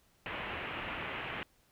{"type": "low-pass noise", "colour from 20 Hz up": "white", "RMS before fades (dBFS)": -40, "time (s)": [0.26, 1.43], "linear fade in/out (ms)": 0, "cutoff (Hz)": 2900, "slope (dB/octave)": 48, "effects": ["pink hiss -69 dBFS RMS until 1.71 s"]}